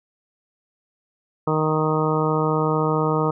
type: harmonic tone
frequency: 155.56 Hz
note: D#3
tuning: in tune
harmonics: 1 / 2 / 3 / 4 / 5 / 6 / 7 / 8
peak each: -23 / -26 / -23 / -30 / -31 / -28 / -30 / -27 dBFS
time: 1.47-3.31 s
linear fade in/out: 5 ms
effects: none